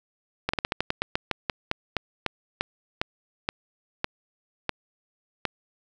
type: slowing click train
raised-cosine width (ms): 0.3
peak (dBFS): -8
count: 20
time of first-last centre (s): 0.49-5.453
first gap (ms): 45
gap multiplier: 1.17
effects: none